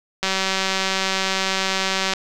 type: click train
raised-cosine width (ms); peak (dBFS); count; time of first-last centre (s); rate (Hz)
0.2; -4; 365; 0.23-2.136; 191
effects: none